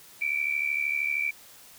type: tone pair together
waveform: sine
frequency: 2293 / 2366 Hz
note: D7 / D7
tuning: -42 / +12 cents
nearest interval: minor second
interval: 54 cents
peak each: -28 dBFS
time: 0.21-1.31 s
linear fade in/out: 10 ms
effects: white hiss -51 dBFS RMS until 1.78 s